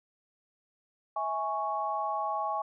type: chord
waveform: sine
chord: C# minor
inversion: first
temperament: equal with one note detuned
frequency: 650.2 / 830.6 / 1108.7 Hz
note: E5 / G#5 / C#6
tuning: -24 / 0 / 0 cents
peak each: -36 / -32 / -33 dBFS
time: 1.16-2.62 s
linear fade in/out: 5 ms
effects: none